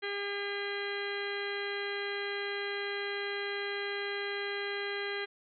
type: harmonic tone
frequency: 403.4 Hz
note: G4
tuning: 50 cents sharp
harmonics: 1 / 2 / 3 / 4 / 5 / 6 / 7 / 8 / 10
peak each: -37 / -46 / -47 / -40 / -40 / -46 / -50 / -44 / -47 dBFS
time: 0.02-5.26 s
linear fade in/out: 20 ms
effects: none